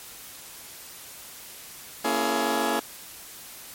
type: chord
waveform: 15% pulse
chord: A# half-diminished seventh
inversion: none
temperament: just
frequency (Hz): 233.1 / 279.7 / 335.6 / 419.5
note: A#3 / C#4 / E4 / G#4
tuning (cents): 0 / +16 / +31 / +17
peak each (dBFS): -23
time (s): 2.04-2.8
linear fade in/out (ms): 10
effects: white hiss -43 dBFS RMS until 3.74 s + MP3 64 kbps